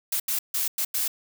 blue noise bursts at uneven times, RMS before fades -26 dBFS, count 5, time 0.12-0.2 / 0.28-0.39 / 0.54-0.68 / 0.78-0.85 / 0.94-1.08 s, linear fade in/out 5 ms, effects none

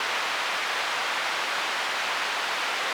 pink band-pass noise, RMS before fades -28 dBFS, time 0-2.93 s, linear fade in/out 2 ms, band 940 to 3300 Hz, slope 12 dB/octave, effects none

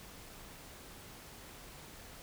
silence, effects pink hiss -52 dBFS RMS until 2.22 s

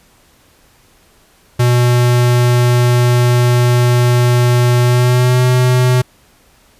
square tone with pitch glide, 122.2 to 125.93 Hz, B2 to B2, -18 to +34 cents, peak -9 dBFS, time 1.59-6.02 s, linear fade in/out 10 ms, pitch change +52 cents, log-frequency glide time 4.81-5.43 s, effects pink hiss -50 dBFS RMS until 6.79 s + resampled to 32000 Hz

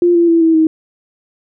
sine tone with pitch steps, 349.2 / 341 / 333 / 325.3 / 317.6 Hz, F4 / F4 / E4 / E4 / D#4, 0 / -41 / +18 / -23 / +36 cents, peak -7 dBFS, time 0.02-0.67 s, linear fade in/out 2 ms, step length 130 ms, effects none

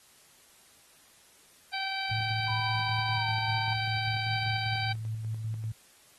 harmonic tone, 774 Hz, G5, 22 cents flat, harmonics 1 / 2 / 3 / 4 / 5 / 6, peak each -36 / -39 / -37 / -42 / -41 / -40 dBFS, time 1.73-4.93 s, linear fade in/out 10 ms
sine tone with tremolo, 110.4 Hz, A2, 6 cents sharp, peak -30 dBFS, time 2.11-5.72 s, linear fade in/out 5 ms, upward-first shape square, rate 5.1 Hz, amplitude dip 35%
sine tone with pitch glide, 987.8 to 900.6 Hz, B5 to A5, 0 to +40 cents, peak -35 dBFS, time 2.48-3.73 s, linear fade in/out 2 ms, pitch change -160 cents, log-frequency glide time 3.14-3.28 s
effects white hiss -59 dBFS RMS until 6.18 s + AAC 32 kbps

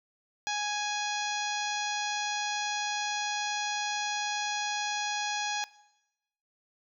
harmonic tone with a mistuned harmonic, 830.6 Hz, G#5, in tune, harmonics 1 / 2 / 3 / 4 / 5 / 6 / 7 / 8, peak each -33 / -36 / -38 / -39 / -40 / -41 / -41 / -42 dBFS, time 0.47-5.64 s, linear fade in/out 0 ms, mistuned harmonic 4, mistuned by +16 cents, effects noise-tail reverb RT60 0.9 s tail -19 dB re dry

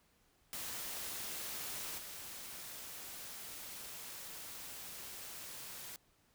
white noise with level steps, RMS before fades -43 / -48 dBFS, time 0.53-5.96 s, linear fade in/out 0 ms, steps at 1.98 s, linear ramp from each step 2 ms, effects pink hiss -72 dBFS RMS until 6.34 s

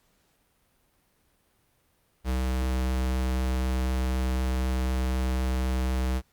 square tone, 64 Hz, C2, 38 cents flat, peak -25 dBFS, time 2.24-6.22 s, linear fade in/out 50 ms, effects pink hiss -68 dBFS RMS until 6.32 s + Opus 48 kbps

